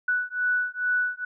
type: beating tone pair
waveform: sine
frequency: 1480 / 1482.3 Hz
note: F#6 / F#6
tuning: 0 / +3 cents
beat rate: 2.3 Hz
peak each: -26 dBFS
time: 0.08-1.25 s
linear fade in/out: 5 ms
effects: none